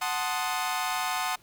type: chord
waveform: sawtooth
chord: F# diminished seventh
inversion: none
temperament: equal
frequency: 740 / 880 / 1046.5 / 1244.5 Hz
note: F#5 / A5 / C6 / Eb6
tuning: 0 / 0 / 0 / 0 cents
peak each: -28 / -30 / -30 / -30 dBFS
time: 0.01-1.36 s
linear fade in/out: 10 ms
effects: pink hiss -59 dBFS RMS until 1.42 s

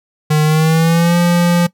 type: tone with pitch glide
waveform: square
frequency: 152.9 to 173.62 Hz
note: D#3 to F3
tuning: -30 to -10 cents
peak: -10 dBFS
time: 0.3-1.67 s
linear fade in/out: 10 ms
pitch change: +220 cents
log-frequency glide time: 0.43-1.17 s
effects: noise-tail reverb RT60 0.1 s tail -19 dB re dry

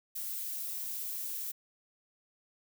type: noise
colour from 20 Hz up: violet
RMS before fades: -38 dBFS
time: 0.15-1.52 s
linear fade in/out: 10 ms
effects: none

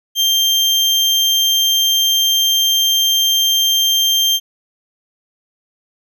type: tone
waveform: 35% pulse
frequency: 3170 Hz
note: G7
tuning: 19 cents sharp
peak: -10 dBFS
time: 0.15-4.4 s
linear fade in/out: 50 ms
effects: none

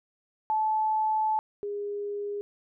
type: tone pair in turn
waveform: sine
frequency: 868 / 408.9 Hz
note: A5 / G#4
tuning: -24 / -27 cents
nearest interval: octave + minor second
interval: 1303 cents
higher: first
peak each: -23 / -30 dBFS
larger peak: first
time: 0.5-1.39 / 1.63-2.41 s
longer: first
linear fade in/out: 0 ms
effects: none

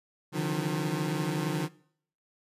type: tone cluster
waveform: 25% pulse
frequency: 137.9 / 152.3 / 163.6 / 178.4 Hz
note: C#3 / D#3 / E3 / F3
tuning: -9 / -37 / -13 / +37 cents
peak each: -35 / -27 / -35 / -29 dBFS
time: 0.32-1.69 s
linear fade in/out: 50 ms
effects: noise-tail reverb RT60 0.6 s tail -21 dB re dry + resampled to 32000 Hz

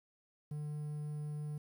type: tone with quantisation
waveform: triangle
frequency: 149.5 Hz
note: D3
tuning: 31 cents sharp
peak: -36 dBFS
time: 0.51-1.58 s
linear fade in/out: 5 ms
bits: 11
effects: none

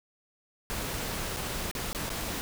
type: noise with dropouts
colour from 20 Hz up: pink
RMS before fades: -34 dBFS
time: 0.7-2.41 s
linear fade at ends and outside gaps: 0 ms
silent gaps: 1.364-1.369 / 1.713-1.751 / 1.93-1.948 / 2.093-2.102 s
effects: none

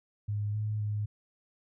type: tone with pitch steps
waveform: sine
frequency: 103.9 / 106.7 / 104.8 Hz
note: G#2 / G#2 / G#2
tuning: +1 / +47 / +16 cents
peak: -29 dBFS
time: 0.28-1.06 s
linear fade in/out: 10 ms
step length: 260 ms
effects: none

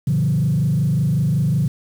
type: tone with frequency modulation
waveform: sine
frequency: 146.83 Hz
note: D3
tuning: in tune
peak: -14 dBFS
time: 0.07-1.68 s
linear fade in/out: 5 ms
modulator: 25.4 Hz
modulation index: 1.2
effects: tanh soft clip ceiling -10 dBFS + 7-bit

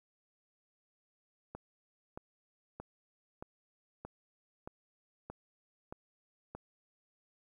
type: click train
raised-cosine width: 1 ms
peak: -29 dBFS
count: 9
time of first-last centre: 1.55-6.55 s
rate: 1.6 Hz
effects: 11-bit

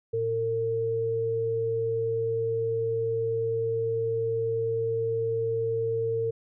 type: tone pair together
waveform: sine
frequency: 113.7 / 454.8 Hz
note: A#2 / A#4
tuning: -43 / -43 cents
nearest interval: 2 octaves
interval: 2400 cents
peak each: -34 / -25 dBFS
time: 0.13-6.31 s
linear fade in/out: 10 ms
effects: none

